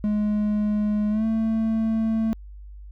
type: tone with pitch glide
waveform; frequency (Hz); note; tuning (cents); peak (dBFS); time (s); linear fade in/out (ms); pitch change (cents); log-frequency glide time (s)
triangle; 210 to 222.5; G#3 to A3; +19 to +20; -18; 0.04-2.33; 0; +101; 1.1-1.25
effects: added 50 Hz sine -38 dBFS peak until 2.91 s